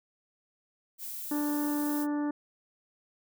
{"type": "noise", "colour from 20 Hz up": "violet", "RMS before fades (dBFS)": -39, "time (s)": [0.98, 2.07], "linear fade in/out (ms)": 50}
{"type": "harmonic tone", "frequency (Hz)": 293.7, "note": "D4", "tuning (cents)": 0, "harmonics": [1, 2, 3, 4, 5, 6], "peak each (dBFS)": [-28, -42, -41, -46, -49, -50], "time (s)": [1.31, 2.31], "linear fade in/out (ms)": 5}
{"effects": []}